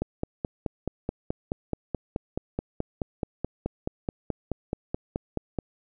click train, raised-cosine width 2 ms, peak -14 dBFS, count 27, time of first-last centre 0.02-5.587 s, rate 4.67 Hz, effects none

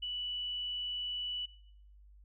sine tone, 2960 Hz, F#7, in tune, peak -35 dBFS, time 0.02-1.46 s, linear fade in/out 10 ms, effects noise-tail reverb RT60 0.7 s tail -19 dB re dry + added 50 Hz sine -55 dBFS peak until 2.24 s

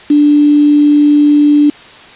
sine tone with quantisation, 293.7 Hz, D4, in tune, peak -4 dBFS, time 0.1-1.7 s, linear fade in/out 5 ms, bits 4, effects white hiss -35 dBFS RMS until 2.15 s + resampled to 8000 Hz

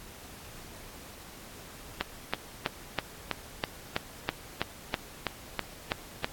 click train, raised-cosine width 0.3 ms, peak -11 dBFS, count 14, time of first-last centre 2.01-6.245 s, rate 3.07 Hz, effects pink hiss -48 dBFS RMS until 6.32 s + AAC 64 kbps

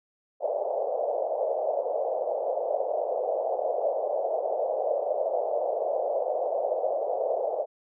pink band-pass noise, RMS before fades -28 dBFS, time 0.4-7.66 s, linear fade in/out 50 ms, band 510 to 690 Hz, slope 48 dB/octave, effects none

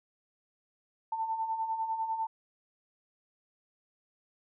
sine beating tone pair, 885 / 895 Hz, A5 / A5, +10 / +29 cents, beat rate 10 Hz, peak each -39 / -31 dBFS, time 1.12-2.27 s, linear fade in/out 5 ms, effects none

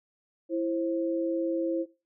sine tone pair together, 332.3 / 530 Hz, E4 / C5, +14 / +22 cents, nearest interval minor sixth, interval 808 cents, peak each -27 / -31 dBFS, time 0.49-1.86 s, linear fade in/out 50 ms, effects noise-tail reverb RT60 0.3 s tail -19 dB re dry

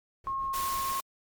brown noise with tremolo, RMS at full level -45 dBFS, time 0.24-0.92 s, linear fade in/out 2 ms, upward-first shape triangle, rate 6.1 Hz, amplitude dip 80%
sine tone, 1079 Hz, C#6, 47 cents flat, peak -29 dBFS, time 0.27-1 s, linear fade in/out 0 ms
white noise, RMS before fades -37 dBFS, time 0.53-1.01 s, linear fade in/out 10 ms
effects MP3 96 kbps

